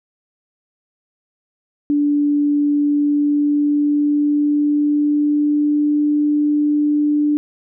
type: tone with pitch glide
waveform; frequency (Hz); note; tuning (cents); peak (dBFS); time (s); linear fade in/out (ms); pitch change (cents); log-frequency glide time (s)
sine; 291.1 to 296; D4 to D4; -15 to +14; -13; 1.9-7.37; 0; +29; 2.79-6.02
effects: none